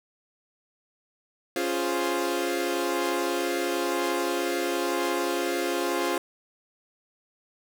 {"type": "chord", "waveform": "sawtooth", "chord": "Db major seventh", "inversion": "none", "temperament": "equal", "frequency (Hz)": [277.2, 349.2, 415.3, 523.3], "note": ["Db4", "F4", "Ab4", "C5"], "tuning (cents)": [0, 0, 0, 0], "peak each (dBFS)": [-29, -24, -29, -28], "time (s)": [1.56, 6.18], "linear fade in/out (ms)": 2, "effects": []}